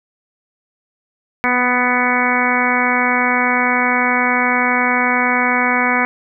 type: harmonic tone with a mistuned harmonic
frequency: 248.3 Hz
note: B3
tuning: 9 cents sharp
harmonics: 1 / 2 / 3 / 4 / 5 / 6 / 7 / 8 / 9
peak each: -21 / -25 / -22 / -21 / -23 / -22 / -23 / -23 / -19 dBFS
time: 1.44-6.05 s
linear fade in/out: 0 ms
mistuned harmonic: 1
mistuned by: -15 cents
effects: none